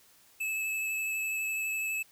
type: tone with vibrato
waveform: square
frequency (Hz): 2605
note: E7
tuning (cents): -21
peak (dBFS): -31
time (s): 0.4-2.03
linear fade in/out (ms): 10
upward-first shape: sine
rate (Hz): 12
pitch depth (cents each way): 14
effects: white hiss -61 dBFS RMS until 2.11 s

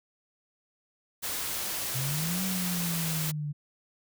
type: noise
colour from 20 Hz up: white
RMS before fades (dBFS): -33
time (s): 1.22-3.32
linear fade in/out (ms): 20
type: exponential two-way sweep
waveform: sine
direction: up then down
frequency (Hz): 125.7 to 190 to 145.3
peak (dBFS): -30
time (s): 1.94-3.53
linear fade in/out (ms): 20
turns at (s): 2.43
effects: none

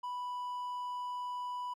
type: tone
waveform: triangle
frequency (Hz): 987.8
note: B5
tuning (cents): 0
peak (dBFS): -34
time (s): 0.03-1.74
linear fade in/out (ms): 10
effects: MP3 96 kbps

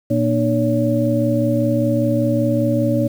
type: tone cluster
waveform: sine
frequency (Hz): 118.7 / 237.3 / 302.4 / 565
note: A#2 / A#3 / D#4 / C#5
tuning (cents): +32 / +31 / -49 / +33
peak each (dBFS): -20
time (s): 0.1-3.08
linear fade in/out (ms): 10
effects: 7-bit

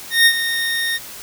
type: tone with ADSR envelope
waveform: 25% pulse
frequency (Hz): 1848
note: A#6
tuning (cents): -16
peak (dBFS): -4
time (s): 0.1-0.99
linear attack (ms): 160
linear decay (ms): 63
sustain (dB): -11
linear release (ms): 34
effects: white hiss -35 dBFS RMS until 1.22 s

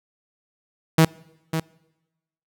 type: tone with echo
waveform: sawtooth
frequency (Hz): 160.9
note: E3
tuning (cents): -42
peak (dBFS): -8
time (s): 0.98-1.05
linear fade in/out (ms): 5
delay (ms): 550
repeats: 1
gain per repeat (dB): -10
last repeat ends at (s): 1.6
effects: noise-tail reverb RT60 1.0 s tail -24 dB re dry

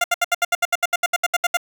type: tone bursts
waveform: 15% pulse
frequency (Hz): 698.5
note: F5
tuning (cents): 0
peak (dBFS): -9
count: 16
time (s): 0.01-1.571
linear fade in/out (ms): 5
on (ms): 31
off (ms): 71
effects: none

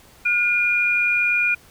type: tone pair together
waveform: sine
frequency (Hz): 1441.7 / 2423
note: F#6 / D#7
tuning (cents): -45 / -47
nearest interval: major sixth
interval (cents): 898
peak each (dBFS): -24 / -17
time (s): 0.25-1.55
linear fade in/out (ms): 10
effects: pink hiss -50 dBFS RMS until 1.7 s

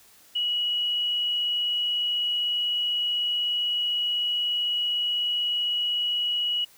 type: tone with frequency modulation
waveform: sine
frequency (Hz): 2919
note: F#7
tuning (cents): -24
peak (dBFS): -23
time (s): 0.35-6.65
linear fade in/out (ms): 10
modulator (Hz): 49.2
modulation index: 0.24
effects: white hiss -55 dBFS RMS until 6.77 s

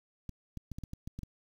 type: clicks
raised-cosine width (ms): 5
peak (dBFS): -28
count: 9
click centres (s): 0.293 / 0.573 / 0.717 / 0.785 / 0.837 / 0.934 / 1.075 / 1.19 / 1.233
effects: 9-bit

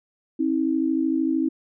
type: tone pair together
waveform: sine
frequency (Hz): 267.6 / 320.8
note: C4 / E4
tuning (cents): +39 / -47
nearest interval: minor third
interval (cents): 314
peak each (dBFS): -23 / -22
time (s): 0.39-1.49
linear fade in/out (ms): 10
effects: none

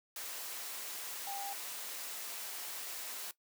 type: tone in noise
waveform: sine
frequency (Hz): 796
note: G5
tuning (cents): +26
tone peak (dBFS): -40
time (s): 1.27-1.53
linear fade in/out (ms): 2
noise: white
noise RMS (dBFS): -43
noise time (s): 0.16-3.31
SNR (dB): 0
effects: noise-tail reverb RT60 0.1 s tail -17 dB re dry + high-pass 400 Hz 12 dB/octave

